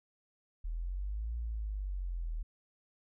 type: exponential two-way sweep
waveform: sine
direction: up then down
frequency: 38.89 to 58.5 to 38.89 Hz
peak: -34 dBFS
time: 0.64-2.43 s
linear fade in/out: 10 ms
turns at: 1.36 s
effects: none